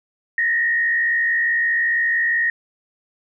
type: tone with frequency modulation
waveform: sine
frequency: 1864.7 Hz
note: A#6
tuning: in tune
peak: -16 dBFS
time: 0.38-2.5 s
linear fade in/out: 2 ms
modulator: 65.9 Hz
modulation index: 0.79
effects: none